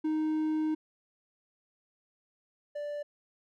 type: tone pair in turn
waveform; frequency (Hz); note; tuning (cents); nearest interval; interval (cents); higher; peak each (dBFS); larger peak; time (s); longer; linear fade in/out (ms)
triangle; 311.1 / 586.1; D#4 / D5; 0 / -4; major seventh; 1096; second; -25 / -32; first; 0.04-0.75 / 2.75-3.03; first; 10
effects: none